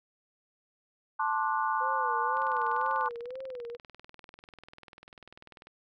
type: chord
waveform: sine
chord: D dominant seventh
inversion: second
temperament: just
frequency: 881 / 1057.2 / 1174.7 / 1468.3 Hz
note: A5 / C6 / D6 / F#6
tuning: +2 / +18 / 0 / -14 cents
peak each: -30 / -32 / -33 / -35 dBFS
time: 1.19-3.09 s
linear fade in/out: 10 ms
type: tone with vibrato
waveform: sine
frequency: 499.5 Hz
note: B4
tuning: 20 cents sharp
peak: -37 dBFS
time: 1.8-3.77 s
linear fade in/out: 20 ms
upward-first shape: sine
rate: 2 Hz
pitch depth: 110 cents each way
type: click train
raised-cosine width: 0.3 ms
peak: -33 dBFS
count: 68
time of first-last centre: 2.37-5.67 s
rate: 20.3 Hz
effects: none